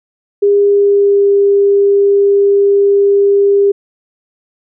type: tone with pitch glide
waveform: sine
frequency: 404.9 to 400.7 Hz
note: G#4 to G4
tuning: -44 to +38 cents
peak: -6 dBFS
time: 0.42-3.72 s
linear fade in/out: 10 ms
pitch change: -18 cents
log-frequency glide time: 0.59-1.3 s
effects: none